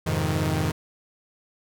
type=chord; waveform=sawtooth; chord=F minor seventh; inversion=none; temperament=equal with one note detuned; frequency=87.31 / 103.83 / 130.81 / 156.37 Hz; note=F2 / Ab2 / C3 / Eb3; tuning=0 / 0 / 0 / +9 cents; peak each=-24 / -26 / -26 / -22 dBFS; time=0.06-0.72 s; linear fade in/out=10 ms; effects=none